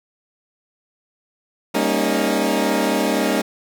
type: chord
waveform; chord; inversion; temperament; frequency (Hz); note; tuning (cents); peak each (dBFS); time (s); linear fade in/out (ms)
20% pulse; Eb dominant seventh; first; equal with one note detuned; 199.54 / 233.1 / 277.2 / 311.1; G3 / Bb3 / Db4 / Eb4; +31 / 0 / 0 / 0; -18; 1.74-3.42; 10
effects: none